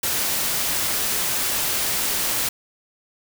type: noise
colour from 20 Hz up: white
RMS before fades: -23 dBFS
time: 0.03-2.49 s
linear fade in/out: 5 ms
effects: none